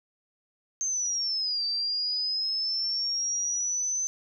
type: linear two-way sweep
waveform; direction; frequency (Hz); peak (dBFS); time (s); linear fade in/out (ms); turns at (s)
sine; down then up; 6360 to 4634 to 6160; -26; 0.81-4.07; 0; 1.65
effects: none